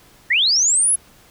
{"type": "linear sweep", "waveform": "sine", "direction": "up", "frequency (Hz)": [1760, 10880], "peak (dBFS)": -13, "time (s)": [0.3, 0.96], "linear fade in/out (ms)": 10, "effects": ["pink hiss -50 dBFS RMS until 1.3 s"]}